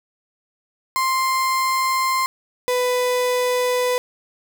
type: tone pair in turn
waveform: 35% pulse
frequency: 1049 / 497.5 Hz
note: C6 / B4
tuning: +4 / +13 cents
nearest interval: octave + minor second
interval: 1291 cents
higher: first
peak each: -16 dBFS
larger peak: neither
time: 0.96-2.26 / 2.68-3.98 s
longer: neither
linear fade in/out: 0 ms
effects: none